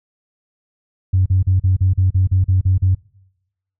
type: tone bursts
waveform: sine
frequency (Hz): 93.6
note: F#2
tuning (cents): +20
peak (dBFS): -10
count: 11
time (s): 1.13-2.95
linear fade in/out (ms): 10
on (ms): 130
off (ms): 39
effects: noise-tail reverb RT60 0.9 s tail -24 dB re dry + tanh soft clip ceiling -6 dBFS